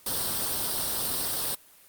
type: noise with comb filter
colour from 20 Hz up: white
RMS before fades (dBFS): -29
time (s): 0.06-1.55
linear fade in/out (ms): 5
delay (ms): 0.22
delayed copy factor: +0.6
effects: white hiss -55 dBFS RMS until 1.88 s + Opus 32 kbps